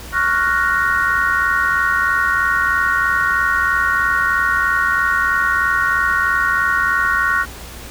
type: chord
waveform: sine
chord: Gb major seventh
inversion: second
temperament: equal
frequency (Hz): 1108.7 / 1396.9 / 1480 / 1864.7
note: Db6 / F6 / Gb6 / Bb6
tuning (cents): 0 / 0 / 0 / 0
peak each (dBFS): -20 / -20 / -18 / -20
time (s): 0.12-7.46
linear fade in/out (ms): 50
effects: added 60 Hz sine -35 dBFS peak until 7.9 s + pink hiss -35 dBFS RMS until 7.9 s